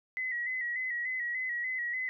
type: tone with vibrato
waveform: sine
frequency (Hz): 1970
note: B6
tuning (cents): -5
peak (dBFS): -31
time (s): 0.17-2.09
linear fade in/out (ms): 0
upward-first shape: square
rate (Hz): 3.4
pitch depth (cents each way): 51
effects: none